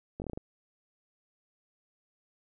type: slowing click train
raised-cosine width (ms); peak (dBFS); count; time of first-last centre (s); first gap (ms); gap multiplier
2; -24; 7; 0.2-0.375; 19; 1.17
effects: none